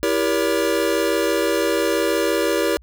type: chord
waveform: square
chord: E diminished seventh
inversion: none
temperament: just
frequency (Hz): 329.6 / 395.6 / 474.7 / 569.6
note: E4 / G4 / Bb4 / Db5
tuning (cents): 0 / +16 / +31 / +47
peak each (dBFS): -24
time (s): 0.03-2.77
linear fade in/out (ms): 0
effects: added 60 Hz sine -45 dBFS peak until 2.82 s